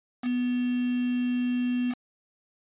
sine tone with quantisation, 246.9 Hz, B3, in tune, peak -24 dBFS, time 0.22-1.95 s, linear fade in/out 50 ms, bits 6, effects resampled to 8000 Hz

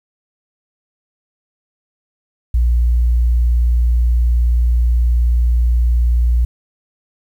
sine tone, 59.4 Hz, A#1, 33 cents sharp, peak -9 dBFS, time 2.54-6.45 s, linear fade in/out 5 ms, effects tanh soft clip ceiling -7 dBFS + 8-bit

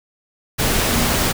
sine tone in noise, 236.2 Hz, A#3, 23 cents sharp, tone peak -23 dBFS, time 0.87-1.15 s, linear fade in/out 20 ms, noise pink, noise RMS -18 dBFS, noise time 0.58-1.33 s, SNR -8 dB, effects none

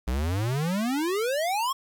square exponential sweep, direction up, 58.27 to 1110 Hz, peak -25 dBFS, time 0.07-1.73 s, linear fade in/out 10 ms, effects 9-bit

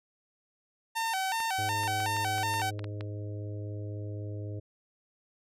sawtooth tone with vibrato, 831 Hz, G#5, 1 cent sharp, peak -25 dBFS, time 0.95-2.71 s, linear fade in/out 20 ms, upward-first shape square, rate 2.7 Hz, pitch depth 150 cents each way
clicks, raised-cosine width 0.3 ms, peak -25 dBFS, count 10, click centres 1.403 / 1.835 / 2.003 / 2.167 / 2.382 / 2.54 / 2.599 / 2.793 / 2.843 / 3.009 s
harmonic tone, 103.83 Hz, G#2, in tune, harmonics 1 / 3 / 4 / 5 / 6, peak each -35 / -45 / -47 / -49 / -51 dBFS, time 1.58-4.6 s, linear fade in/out 10 ms
effects resampled to 32000 Hz

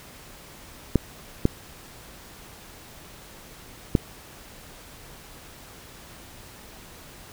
clicks, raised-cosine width 3 ms, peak -4 dBFS, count 3, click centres 0.957 / 1.454 / 3.952 s, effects pink hiss -46 dBFS RMS until 7.32 s

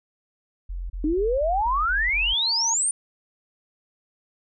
sine tone bursts, 43.98 Hz, F1, 13 cents sharp, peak -28 dBFS, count 7, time 0.69-2.34 s, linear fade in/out 10 ms, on 210 ms, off 30 ms
sine exponential sweep, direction up, 293.1 to 9397 Hz, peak -20 dBFS, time 1.04-2.91 s, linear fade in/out 2 ms
sine tone with exponential growth, 916 Hz, A#5, 31 cents flat, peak -26 dBFS, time 1.82-2.74 s, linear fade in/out 5 ms, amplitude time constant 200 ms
effects none

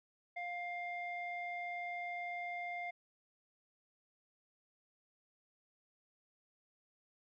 square tone with low-pass filter, 703 Hz, F5, 11 cents sharp, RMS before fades -42 dBFS, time 0.36-2.91 s, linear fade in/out 10 ms, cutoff 1900 Hz, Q 5.1, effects none

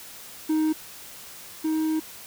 triangle tone pair in turn, 312.3 / 314.7 Hz, D#4 / D#4, +7 / +20 cents, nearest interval unison, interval 13 cents, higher second, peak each -18 / -20 dBFS, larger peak first, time 0.49-0.73 / 1.64-2 s, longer second, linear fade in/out 10 ms, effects white hiss -43 dBFS RMS until 2.26 s

